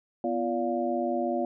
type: tone cluster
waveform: sine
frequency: 247.1 / 343.3 / 579 / 704 Hz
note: B3 / F4 / D5 / F5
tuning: +1 / -30 / -25 / +14 cents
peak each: -31 dBFS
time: 0.24-1.45 s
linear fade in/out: 2 ms
effects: none